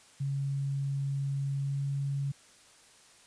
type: tone with pitch glide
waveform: sine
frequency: 138.59 to 139.47 Hz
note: C#3 to C#3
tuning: 0 to +11 cents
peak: -29 dBFS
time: 0.2-2.32 s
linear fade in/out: 10 ms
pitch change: +11 cents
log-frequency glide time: 1.58-1.8 s
effects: white hiss -58 dBFS RMS until 3.26 s + resampled to 22050 Hz